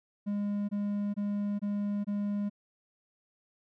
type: tone bursts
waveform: triangle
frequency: 204.3 Hz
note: G#3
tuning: 28 cents flat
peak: -27 dBFS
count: 5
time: 0.26-2.498 s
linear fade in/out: 20 ms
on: 430 ms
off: 22 ms
effects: none